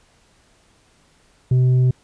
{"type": "tone with tanh clipping", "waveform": "sine", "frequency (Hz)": 127.1, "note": "C3", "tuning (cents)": -50, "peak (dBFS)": -13, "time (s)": [1.51, 1.91], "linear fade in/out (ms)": 5, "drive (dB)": 4, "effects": ["pink hiss -57 dBFS RMS until 2.03 s", "resampled to 22050 Hz"]}